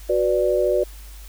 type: chord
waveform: sine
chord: B minor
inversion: second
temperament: equal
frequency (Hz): 370 / 493.9 / 587.3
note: F#4 / B4 / D5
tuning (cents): 0 / 0 / 0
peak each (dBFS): -21 / -22 / -20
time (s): 0.09-0.84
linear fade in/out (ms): 10
effects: added 50 Hz sine -37 dBFS peak until 1.28 s + white hiss -47 dBFS RMS until 1.28 s